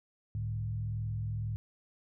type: tone with frequency modulation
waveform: sine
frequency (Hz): 107.8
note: A2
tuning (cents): -35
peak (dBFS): -32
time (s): 0.35-1.56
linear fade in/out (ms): 0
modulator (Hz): 42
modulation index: 0.69
effects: none